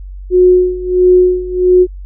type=tone with tremolo; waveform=sine; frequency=363.8 Hz; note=F#4; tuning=29 cents flat; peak=-3 dBFS; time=0.3-1.87 s; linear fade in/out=50 ms; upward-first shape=sine; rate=1.5 Hz; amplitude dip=85%; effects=added 47 Hz sine -25 dBFS peak until 2.05 s